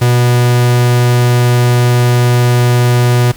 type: tone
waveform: 45% pulse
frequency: 122.2 Hz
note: B2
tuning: 18 cents flat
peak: -7 dBFS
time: 0.01-3.32 s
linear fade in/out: 10 ms
effects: pink hiss -36 dBFS RMS until 3.36 s